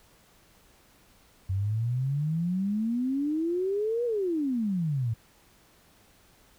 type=exponential two-way sweep; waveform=sine; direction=up then down; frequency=92.5 to 489.3 to 108.1 Hz; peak=-25 dBFS; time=1.49-5.14 s; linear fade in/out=10 ms; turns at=4.05 s; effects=pink hiss -60 dBFS RMS until 6.58 s